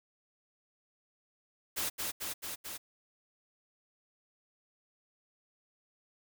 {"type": "noise with echo", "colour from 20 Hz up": "white", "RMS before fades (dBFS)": -34, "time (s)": [1.76, 1.9], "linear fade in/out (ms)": 20, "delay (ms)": 220, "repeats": 4, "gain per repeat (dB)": -2, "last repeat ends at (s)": 2.78, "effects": []}